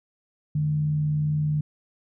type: tone with frequency modulation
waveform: sine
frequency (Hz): 150.3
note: D3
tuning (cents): +40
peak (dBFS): -21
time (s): 0.55-1.61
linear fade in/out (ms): 5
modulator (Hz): 62.4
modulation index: 0.21
effects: none